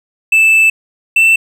triangle tone pair in turn, 2637 / 2671 Hz, E7 / E7, 0 / +22 cents, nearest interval unison, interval 22 cents, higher second, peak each -4 dBFS, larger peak neither, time 0.32-0.7 / 1.16-1.36 s, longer first, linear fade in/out 5 ms, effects none

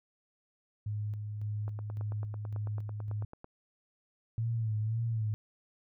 sine tone with tremolo, 105.1 Hz, G#2, 21 cents sharp, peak -32 dBFS, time 0.86-3.25 s, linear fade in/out 5 ms, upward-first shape square, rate 1.8 Hz, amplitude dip 35%
click train, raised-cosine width 1 ms, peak -32 dBFS, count 17, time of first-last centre 1.68-3.444 s, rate 9.07 Hz
sine tone with vibrato, 111.3 Hz, A2, 20 cents sharp, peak -29 dBFS, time 4.38-5.34 s, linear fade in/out 0 ms, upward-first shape sine, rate 1.9 Hz, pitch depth 71 cents each way
effects none

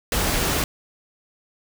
pink noise, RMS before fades -22 dBFS, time 0.12-0.64 s, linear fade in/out 2 ms, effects none

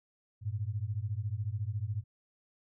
sine beating tone pair, 98 / 112 Hz, G2 / A2, 0 / +31 cents, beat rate 14 Hz, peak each -35 / -35 dBFS, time 0.41-2.04 s, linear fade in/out 50 ms, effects none

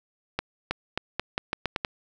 accelerating click train, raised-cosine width 0.3 ms, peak -10 dBFS, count 9, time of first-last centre 0.39-1.848 s, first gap 320 ms, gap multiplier 0.83, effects none

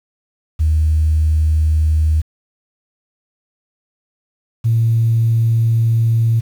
sine tone pair in turn, 78 / 114.32 Hz, D#2 / A#2, +5 / -33 cents, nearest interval perfect fifth, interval 662 cents, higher second, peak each -10 dBFS, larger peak neither, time 0.59-2.22 / 4.64-6.41 s, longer second, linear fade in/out 20 ms, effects tanh soft clip ceiling -6 dBFS + 7-bit

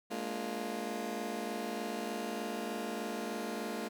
20% pulse chord, Bb dominant seventh, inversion third, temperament just, 209.8 / 233.1 / 291.4 / 349.6 Hz, Ab3 / Bb3 / D4 / F4, +18 / 0 / -13 / +2 cents, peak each -36 / -36 / -40 / -38 dBFS, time 0.1-3.89 s, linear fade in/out 20 ms, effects none

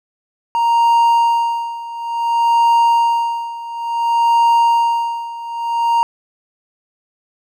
triangle tone with tremolo, 932.3 Hz, A#5, in tune, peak -7 dBFS, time 0.55-6.03 s, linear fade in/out 0 ms, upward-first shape sine, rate 0.57 Hz, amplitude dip 85%, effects none

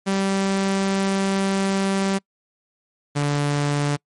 sawtooth tone pair in turn, 194.6 / 144.81 Hz, G3 / D3, -12 / -24 cents, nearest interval perfect fourth, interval 512 cents, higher first, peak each -15 dBFS, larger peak neither, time 0.06-2.19 / 3.15-3.97 s, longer first, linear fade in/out 20 ms, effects noise-tail reverb RT60 0.1 s tail -26 dB re dry + MP3 48 kbps

